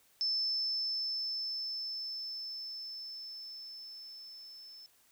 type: tone with level ramp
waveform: sine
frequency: 5274 Hz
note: E8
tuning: in tune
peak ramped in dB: -29 to -49 dBFS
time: 0.21-4.86 s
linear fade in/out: 0 ms
effects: white hiss -67 dBFS RMS until 5.11 s